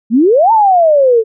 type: exponential two-way sweep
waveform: sine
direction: up then down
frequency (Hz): 210.1 to 922 to 432.4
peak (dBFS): -5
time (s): 0.1-1.24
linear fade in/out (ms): 50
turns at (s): 0.52
effects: none